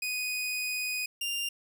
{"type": "tone pair in turn", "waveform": "sawtooth", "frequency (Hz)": [2489, 2794], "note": ["D#7", "F7"], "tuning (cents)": [0, 0], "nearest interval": "major second", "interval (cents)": 200, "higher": "second", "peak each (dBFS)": -27, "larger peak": "neither", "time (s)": [[0.02, 1.06], [1.21, 1.49]], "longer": "first", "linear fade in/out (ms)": 5, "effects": []}